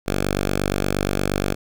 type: tone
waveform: 5% pulse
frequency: 48.52 Hz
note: G1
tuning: 17 cents flat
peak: -9 dBFS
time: 0.06-1.55 s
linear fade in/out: 20 ms
effects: none